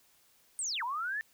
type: linear two-way sweep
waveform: sine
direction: down then up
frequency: 8970 to 899 to 1806 Hz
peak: -32 dBFS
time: 0.59-1.21 s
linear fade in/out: 0 ms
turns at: 0.83 s
effects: white hiss -66 dBFS RMS until 1.33 s